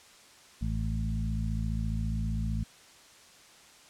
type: harmonic tone with a mistuned harmonic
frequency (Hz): 55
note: A1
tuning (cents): 0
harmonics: 1 / 2 / 3 / 4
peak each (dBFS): -31 / -34 / -36 / -37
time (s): 0.61-2.64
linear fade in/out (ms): 10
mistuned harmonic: 1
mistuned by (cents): +28
effects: white hiss -55 dBFS RMS until 3.89 s + low-pass 8000 Hz 12 dB/octave